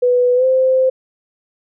sine tone with pitch glide, 493.9 to 520 Hz, B4 to C5, 0 to -11 cents, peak -10 dBFS, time 0.02-0.9 s, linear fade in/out 10 ms, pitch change +89 cents, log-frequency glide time 0.35-0.45 s, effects none

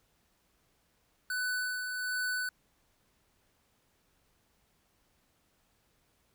square tone with tremolo, 1496 Hz, F#6, 19 cents sharp, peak -31 dBFS, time 1.3-2.49 s, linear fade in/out 2 ms, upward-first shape sine, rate 1.3 Hz, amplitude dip 40%, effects pink hiss -72 dBFS RMS until 6.34 s

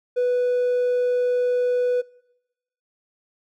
triangle tone, 493.9 Hz, B4, in tune, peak -15 dBFS, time 0.16-2.02 s, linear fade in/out 20 ms, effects noise-tail reverb RT60 1.0 s tail -26 dB re dry + tanh soft clip ceiling -13 dBFS

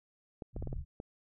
clicks, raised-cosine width 2 ms, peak -28 dBFS, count 6, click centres 0.422 / 0.564 / 0.625 / 0.673 / 0.729 / 1.001 s
pink low-pass noise, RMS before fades -39 dBFS, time 0.53-0.85 s, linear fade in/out 50 ms, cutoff 150 Hz, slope 48 dB/octave
effects none

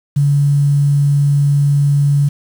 sine tone with quantisation, 142.9 Hz, D3, 47 cents flat, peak -9 dBFS, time 0.16-2.29 s, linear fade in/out 10 ms, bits 6, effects none

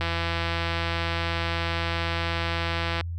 click train, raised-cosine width 0.3 ms, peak -12 dBFS, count 505, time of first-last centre 0.01-3.01 s, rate 168 Hz, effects added 85 Hz sine -29 dBFS peak until 3.18 s

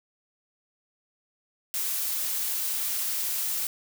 blue noise, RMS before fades -29 dBFS, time 1.74-3.67 s, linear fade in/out 0 ms, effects none

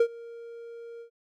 triangle tone with ADSR envelope, 466.2 Hz, A#4, in tune, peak -14 dBFS, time 0-1.1 s, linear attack 5 ms, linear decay 68 ms, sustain -24 dB, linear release 93 ms, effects none

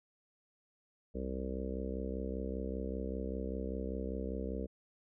harmonic tone, 65.1 Hz, C2, 8 cents flat, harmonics 1 / 3 / 4 / 5 / 6 / 7 / 8 / 9, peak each -40 / -42 / -45 / -47 / -48 / -43 / -47 / -50 dBFS, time 1.14-4.67 s, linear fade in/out 20 ms, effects none

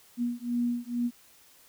sine beating tone pair, 239.3 / 241.5 Hz, A#3 / B3, +46 / -39 cents, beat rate 2.2 Hz, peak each -30 dBFS, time 0.17-1.11 s, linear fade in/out 50 ms, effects white hiss -58 dBFS RMS until 1.68 s

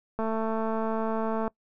click train, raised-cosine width 1 ms, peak -17 dBFS, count 287, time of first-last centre 0.19-1.478 s, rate 222 Hz, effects noise-tail reverb RT60 0.1 s tail -24 dB re dry

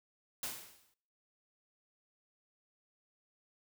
white noise with exponential decay, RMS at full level -37 dBFS, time 0.43-0.94 s, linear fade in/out 2 ms, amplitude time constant 110 ms, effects noise-tail reverb RT60 0.7 s tail -24 dB re dry

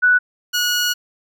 sine / 15% pulse tone pair in turn, 1480 / 1454.6 Hz, F#6 / F#6, 0 / -30 cents, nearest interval unison, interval 30 cents, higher first, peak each -10 dBFS, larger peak neither, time 0.02-0.19 / 0.53-0.94 s, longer second, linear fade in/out 20 ms, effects none

